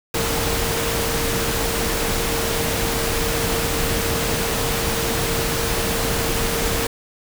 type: tone in noise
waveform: sine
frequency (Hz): 459.3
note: A#4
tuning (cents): -26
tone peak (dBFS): -27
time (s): 0.14-6.87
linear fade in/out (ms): 5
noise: pink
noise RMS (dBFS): -22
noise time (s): 0.14-6.87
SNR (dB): -8
effects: none